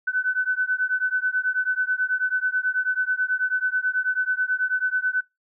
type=beating tone pair; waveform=sine; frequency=1503 / 1512.2 Hz; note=F#6 / F#6; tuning=+27 / +37 cents; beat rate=9.2 Hz; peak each=-24 / -24 dBFS; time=0.07-5.21 s; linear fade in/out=10 ms; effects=noise-tail reverb RT60 0.2 s tail -24 dB re dry